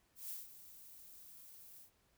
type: noise with ADSR envelope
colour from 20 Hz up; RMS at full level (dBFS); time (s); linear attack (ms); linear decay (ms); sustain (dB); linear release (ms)
violet; -44; 0.15-1.91; 150; 170; -13; 99
effects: pink hiss -75 dBFS RMS until 2.17 s